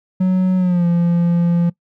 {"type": "tone with pitch glide", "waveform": "triangle", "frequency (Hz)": [185.3, 171.9], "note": ["F#3", "F3"], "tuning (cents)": [3, -27], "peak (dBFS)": -10, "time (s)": [0.2, 1.7], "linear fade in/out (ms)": 10, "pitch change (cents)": -130, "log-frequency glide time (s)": [0.57, 0.86], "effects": ["noise-tail reverb RT60 0.1 s tail -21 dB re dry"]}